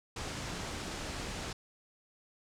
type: low-pass noise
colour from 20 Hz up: pink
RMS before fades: -40 dBFS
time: 0.16-1.53 s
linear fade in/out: 5 ms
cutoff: 8100 Hz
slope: 24 dB/octave
effects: none